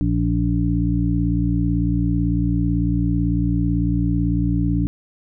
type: harmonic tone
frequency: 58 Hz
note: A#1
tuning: 8 cents flat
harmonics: 1 / 2 / 3 / 5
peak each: -22 / -22 / -22 / -22 dBFS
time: 0.01-4.87 s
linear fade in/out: 0 ms
effects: none